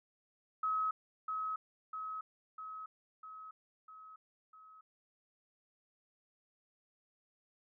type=tone with echo; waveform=sine; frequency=1279 Hz; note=D#6; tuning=47 cents sharp; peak=-31 dBFS; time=0.63-0.91 s; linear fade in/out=5 ms; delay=650 ms; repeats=6; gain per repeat=-4 dB; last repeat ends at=4.81 s; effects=none